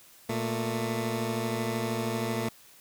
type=tone pair together; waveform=15% pulse; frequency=117.66 / 222.4 Hz; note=A#2 / A3; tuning=+17 / +19 cents; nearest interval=major seventh; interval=1102 cents; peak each=-25 / -25 dBFS; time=0.29-2.49 s; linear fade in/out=5 ms; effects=white hiss -55 dBFS RMS until 2.8 s